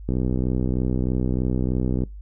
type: click train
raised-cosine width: 3 ms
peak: -11 dBFS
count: 124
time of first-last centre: 0.09-2.036 s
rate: 63.2 Hz
effects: noise-tail reverb RT60 0.2 s tail -23 dB re dry + added 50 Hz sine -35 dBFS peak until 2.21 s

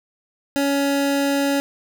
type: tone pair together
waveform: square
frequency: 280 / 560 Hz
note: C#4 / C#5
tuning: +18 / +18 cents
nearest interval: octave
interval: 1200 cents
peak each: -20 / -23 dBFS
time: 0.56-1.6 s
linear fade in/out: 0 ms
effects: 7-bit

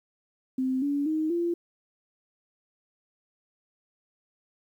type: tone with pitch steps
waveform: sine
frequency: 260 / 285.2 / 312.8 / 343.1 Hz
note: C4 / C#4 / D#4 / F4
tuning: -11 / +49 / +9 / -31 cents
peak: -24 dBFS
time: 0.58-1.54 s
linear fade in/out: 5 ms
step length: 240 ms
effects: 10-bit

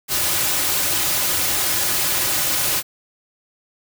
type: noise with comb filter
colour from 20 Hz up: white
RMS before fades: -20 dBFS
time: 0.08-2.83 s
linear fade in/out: 50 ms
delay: 4.4 ms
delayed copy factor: -0.55
effects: none

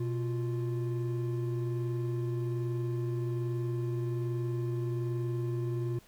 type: tone pair together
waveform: triangle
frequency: 123.47 / 349.2 Hz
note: B2 / F4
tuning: 0 / 0 cents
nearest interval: octave + tritone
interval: 1800 cents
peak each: -29 / -34 dBFS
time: 0-5.99 s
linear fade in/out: 5 ms
effects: pink hiss -60 dBFS RMS until 6.07 s

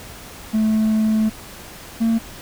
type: tone pair in turn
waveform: triangle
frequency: 217.8 / 226.8 Hz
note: A3 / A#3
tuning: -17 / -47 cents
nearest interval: minor second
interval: 70 cents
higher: second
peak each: -12 dBFS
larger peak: neither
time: 0.53-1.3 / 2-2.19 s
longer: first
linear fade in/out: 20 ms
effects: tanh soft clip ceiling -8 dBFS + pink hiss -38 dBFS RMS until 2.41 s

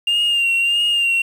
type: tone with vibrato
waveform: sine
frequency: 2794 Hz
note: F7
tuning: in tune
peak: -12 dBFS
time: 0.07-1.22 s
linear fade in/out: 5 ms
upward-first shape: sine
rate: 1.6 Hz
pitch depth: 38 cents each way
effects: tanh soft clip ceiling -13 dBFS + 7-bit

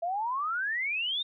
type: exponential sweep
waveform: sine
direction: up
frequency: 660 to 3730 Hz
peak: -28 dBFS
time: 0.02-1.23 s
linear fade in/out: 10 ms
effects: none

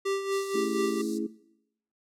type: tone with tremolo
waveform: square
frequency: 392 Hz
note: G4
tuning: in tune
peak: -26 dBFS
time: 0.05-1.02 s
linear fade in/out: 10 ms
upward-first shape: sine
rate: 4.2 Hz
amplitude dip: 60%
type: high-pass noise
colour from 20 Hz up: white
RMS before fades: -42 dBFS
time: 0.31-1.19 s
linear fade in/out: 20 ms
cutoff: 3800 Hz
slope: 96 dB/octave
type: chord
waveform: sine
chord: A major seventh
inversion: none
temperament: equal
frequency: 220 / 277.2 / 329.6 / 415.3 Hz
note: A3 / C#4 / E4 / G#4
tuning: 0 / 0 / 0 / 0 cents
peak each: -34 / -36 / -32 / -36 dBFS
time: 0.54-1.27 s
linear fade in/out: 10 ms
effects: noise-tail reverb RT60 0.8 s tail -19 dB re dry + low-pass 9000 Hz 12 dB/octave

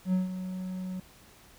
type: tone with ADSR envelope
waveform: triangle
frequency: 185 Hz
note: F#3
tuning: in tune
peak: -20 dBFS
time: 0.05-1 s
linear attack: 80 ms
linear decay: 150 ms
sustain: -11 dB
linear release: 4 ms
effects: pink hiss -56 dBFS RMS until 1.58 s

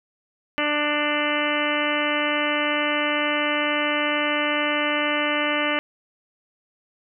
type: harmonic tone with a mistuned harmonic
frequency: 296.3 Hz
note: D4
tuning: 15 cents sharp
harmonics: 1 / 2 / 3 / 4 / 5 / 6 / 7 / 8 / 9 / 10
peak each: -28 / -27 / -33 / -29 / -31 / -30 / -28 / -32 / -32 / -30 dBFS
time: 0.58-5.79 s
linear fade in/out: 0 ms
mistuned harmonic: 8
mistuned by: -16 cents
effects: none

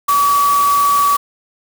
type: tone in noise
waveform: sine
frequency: 1141 Hz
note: C#6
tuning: 50 cents sharp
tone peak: -10 dBFS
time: 0.08-1.17 s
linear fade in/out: 10 ms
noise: white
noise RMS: -24 dBFS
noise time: 0.08-1.17 s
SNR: +11 dB
effects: none

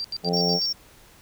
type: tone bursts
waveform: sine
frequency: 4706 Hz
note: D8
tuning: 3 cents sharp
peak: -27 dBFS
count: 6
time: 0-0.658 s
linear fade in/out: 0 ms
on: 43 ms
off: 80 ms
type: harmonic tone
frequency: 87.2 Hz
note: F2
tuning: 2 cents flat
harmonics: 2 / 3 / 4 / 5 / 6 / 7 / 8 / 9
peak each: -25 / -35 / -37 / -27 / -34 / -33 / -37 / -31 dBFS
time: 0.23-0.6 s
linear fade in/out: 50 ms
type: tone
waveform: triangle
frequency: 5490 Hz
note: F8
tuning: 31 cents flat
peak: -22 dBFS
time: 0.33-0.73 s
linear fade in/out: 10 ms
effects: pink hiss -52 dBFS RMS until 1.21 s

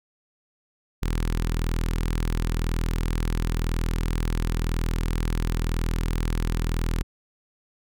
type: tone with notch filter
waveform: sawtooth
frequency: 40.98 Hz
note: E1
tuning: 9 cents flat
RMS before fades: -25 dBFS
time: 1.02-7.03 s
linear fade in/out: 10 ms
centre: 650 Hz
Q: 1.3
effects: none

